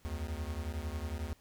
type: beating tone pair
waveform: square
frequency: 72.6 / 83.6 Hz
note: D2 / E2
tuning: -19 / +25 cents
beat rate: 11 Hz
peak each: -39 / -40 dBFS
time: 0.05-1.33 s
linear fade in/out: 0 ms
effects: pink hiss -66 dBFS RMS until 1.4 s